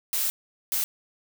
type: noise bursts at uneven times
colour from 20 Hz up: blue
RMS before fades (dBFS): -26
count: 2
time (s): 0.13-0.3 / 0.72-0.84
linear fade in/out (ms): 0
effects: none